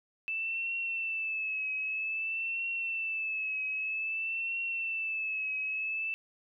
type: tone with vibrato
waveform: sine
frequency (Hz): 2637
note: E7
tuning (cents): 0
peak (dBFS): -31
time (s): 0.28-6.14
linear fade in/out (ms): 0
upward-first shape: triangle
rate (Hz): 0.52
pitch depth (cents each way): 62
effects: none